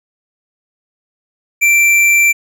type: tone with tanh clipping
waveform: triangle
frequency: 2349 Hz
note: D7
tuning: in tune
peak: -9 dBFS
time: 1.61-2.33 s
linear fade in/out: 20 ms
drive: 18 dB
effects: none